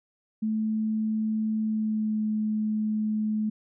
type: tone with pitch glide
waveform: sine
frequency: 217.8 to 214.8 Hz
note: A3 to A3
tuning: -17 to -41 cents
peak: -24 dBFS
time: 0.42-3.5 s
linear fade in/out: 10 ms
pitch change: -24 cents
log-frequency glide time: 1.62-2.23 s
effects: none